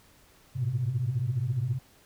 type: tone cluster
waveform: sine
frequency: 104.4 / 113.9 / 128.5 Hz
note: G#2 / A#2 / C3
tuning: +10 / -40 / -31 cents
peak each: -34 / -31 / -27 dBFS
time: 0.55-1.79 s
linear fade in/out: 20 ms
effects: tanh soft clip ceiling -19 dBFS + pink hiss -59 dBFS RMS until 2.05 s